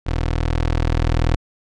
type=tone with level ramp; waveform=20% pulse; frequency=40.61 Hz; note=E1; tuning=25 cents flat; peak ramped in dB=-14 to -10 dBFS; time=0.06-1.36 s; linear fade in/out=10 ms; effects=low-pass 5000 Hz 12 dB/octave